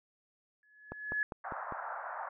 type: tone with exponential growth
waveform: sine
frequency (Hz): 1701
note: G#6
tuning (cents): +41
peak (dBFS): -27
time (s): 0.63-1.23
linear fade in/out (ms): 1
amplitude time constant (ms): 130
type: click train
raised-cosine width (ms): 1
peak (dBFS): -25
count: 5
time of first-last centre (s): 0.92-1.723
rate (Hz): 4.98
type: band-pass noise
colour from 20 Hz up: pink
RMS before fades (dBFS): -41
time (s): 1.44-2.29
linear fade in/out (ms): 5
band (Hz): 640 to 1600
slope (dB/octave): 48
effects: none